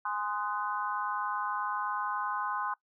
sine chord, Ab dominant seventh, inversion none, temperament just, 830.6 / 1038.3 / 1245.9 / 1495.1 Hz, Ab5 / C6 / Eb6 / Gb6, 0 / -14 / +2 / +18 cents, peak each -37 / -34 / -37 / -38 dBFS, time 0.05-2.74 s, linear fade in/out 5 ms, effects noise-tail reverb RT60 0.1 s tail -21 dB re dry

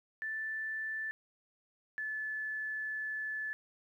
sine tone pair in turn, 1760 / 1733.8 Hz, A6 / A6, 0 / -26 cents, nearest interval unison, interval 26 cents, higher first, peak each -35 / -35 dBFS, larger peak neither, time 0.22-1.11 / 1.98-3.53 s, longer second, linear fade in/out 0 ms, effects 12-bit

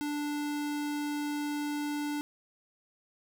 square tone, 293.7 Hz, D4, in tune, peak -32 dBFS, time 0.01-2.21 s, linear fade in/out 0 ms, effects none

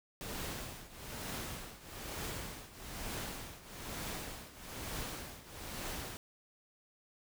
pink noise with tremolo, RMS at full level -40 dBFS, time 0.21-6.17 s, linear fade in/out 0 ms, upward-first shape triangle, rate 1.1 Hz, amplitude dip 85%, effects none

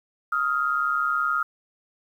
sine tone pair together, 1257.5 / 1396.9 Hz, D#6 / F6, +18 / 0 cents, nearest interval major second, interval 182 cents, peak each -24 dBFS, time 0.32-1.43 s, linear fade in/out 5 ms, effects 9-bit

